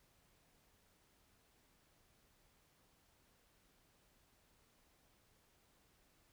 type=silence; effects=pink hiss -73 dBFS RMS until 6.32 s